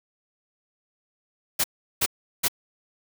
white noise bursts, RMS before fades -22 dBFS, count 3, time 1.59-2.483 s, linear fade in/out 10 ms, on 51 ms, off 370 ms, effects none

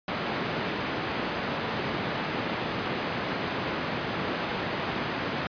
pink band-pass noise, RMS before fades -31 dBFS, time 0.08-5.47 s, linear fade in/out 2 ms, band 160 to 2900 Hz, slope 12 dB/octave, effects resampled to 11025 Hz

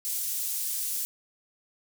pink high-pass noise, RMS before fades -31 dBFS, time 0.05-1.05 s, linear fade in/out 0 ms, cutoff 8700 Hz, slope 12 dB/octave, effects none

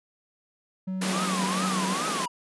triangle tone, 187.6 Hz, F#3, 24 cents sharp, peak -26 dBFS, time 0.87-1.94 s, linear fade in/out 10 ms
pink high-pass noise, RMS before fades -30 dBFS, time 1.01-2.26 s, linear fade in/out 10 ms, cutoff 160 Hz, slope 96 dB/octave
triangle tone with vibrato, 1115 Hz, C#6, 10 cents sharp, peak -28 dBFS, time 1.13-2.28 s, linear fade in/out 10 ms, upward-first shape triangle, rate 2.4 Hz, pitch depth 270 cents each way
effects resampled to 24000 Hz

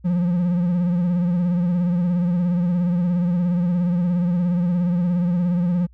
triangle tone with vibrato, 175.9 Hz, F3, 13 cents sharp, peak -15 dBFS, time 0.04-5.87 s, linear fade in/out 20 ms, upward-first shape triangle, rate 17 Hz, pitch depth 71 cents each way, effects added 60 Hz sine -46 dBFS peak until 5.93 s

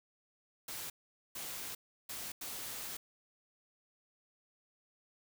white noise bursts at uneven times, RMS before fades -43 dBFS, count 4, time 0.68-0.9 / 1.35-1.75 / 2.09-2.32 / 2.41-2.97 s, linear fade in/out 5 ms, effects none

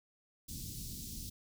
pink band-stop noise, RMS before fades -44 dBFS, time 0.48-1.3 s, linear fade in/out 10 ms, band 250 to 4300 Hz, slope 24 dB/octave, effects none

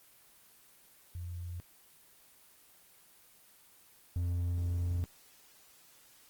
sine / triangle tone pair in turn, 87.31 / 87.31 Hz, F2 / F2, 0 / 0 cents, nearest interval unison, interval 0 cents, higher neither, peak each -38 / -28 dBFS, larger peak second, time 1.15-1.6 / 4.16-5.04 s, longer second, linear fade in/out 0 ms, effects white hiss -61 dBFS RMS until 6.29 s + Opus 24 kbps

